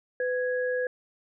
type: tone pair together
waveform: sine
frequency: 501.4 / 1661.2 Hz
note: B4 / G#6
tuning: +26 / 0 cents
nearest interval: octave + major sixth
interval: 2074 cents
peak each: -26 / -32 dBFS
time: 0.2-0.87 s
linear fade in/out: 2 ms
effects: none

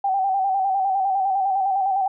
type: tone with vibrato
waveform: sine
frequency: 774 Hz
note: G5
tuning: 22 cents flat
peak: -18 dBFS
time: 0.04-2.08 s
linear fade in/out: 5 ms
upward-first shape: square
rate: 9.9 Hz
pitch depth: 45 cents each way
effects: none

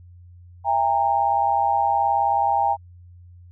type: tone cluster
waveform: sine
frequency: 663 / 805 / 924 Hz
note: E5 / G5 / A#5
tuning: +10 / +46 / -16 cents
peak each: -28 / -19 / -22 dBFS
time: 0.64-2.77 s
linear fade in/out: 50 ms
effects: added 88 Hz sine -43 dBFS peak until 3.51 s

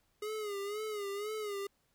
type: tone with vibrato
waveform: square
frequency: 415.1 Hz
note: G#4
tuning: 1 cent flat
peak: -37 dBFS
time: 0.22-1.67 s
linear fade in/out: 5 ms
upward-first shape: sine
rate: 2 Hz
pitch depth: 80 cents each way
effects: pink hiss -75 dBFS RMS until 1.94 s

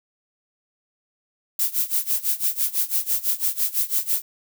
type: noise with tremolo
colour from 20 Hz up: violet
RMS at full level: -20 dBFS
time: 1.59-4.22 s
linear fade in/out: 2 ms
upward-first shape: sine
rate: 6 Hz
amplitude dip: 90%
effects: none

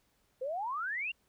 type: exponential sweep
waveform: sine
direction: up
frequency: 493.9 to 2860 Hz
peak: -33 dBFS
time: 0.41-1.12 s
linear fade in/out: 10 ms
effects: pink hiss -73 dBFS RMS until 1.28 s

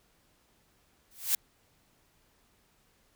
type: noise with exponential growth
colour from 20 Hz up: blue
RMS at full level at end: -23 dBFS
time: 1.11-1.35 s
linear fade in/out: 2 ms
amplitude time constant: 52 ms
effects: pink hiss -68 dBFS RMS until 3.15 s

